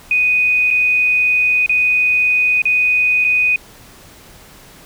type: tone with dropouts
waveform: sine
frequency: 2489 Hz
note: D#7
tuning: in tune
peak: -11 dBFS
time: 0.11-3.56 s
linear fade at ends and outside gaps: 2 ms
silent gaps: 0.705-0.71 / 1.662-1.694 / 2.619-2.654 / 3.243-3.247 s
effects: pink hiss -42 dBFS RMS until 4.85 s